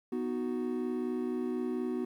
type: chord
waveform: triangle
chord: B major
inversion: none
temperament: equal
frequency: 246.9 / 311.1 / 370 Hz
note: B3 / D#4 / F#4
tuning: 0 / 0 / 0 cents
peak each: -32 / -37 / -33 dBFS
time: 0.12-2.05 s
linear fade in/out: 5 ms
effects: 11-bit